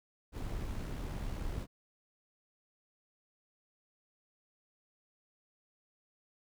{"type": "noise with amplitude modulation", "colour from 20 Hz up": "brown", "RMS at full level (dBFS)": -37, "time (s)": [0.32, 1.67], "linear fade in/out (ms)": 50, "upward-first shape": "sine", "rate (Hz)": 69.9, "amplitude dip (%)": 35, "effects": []}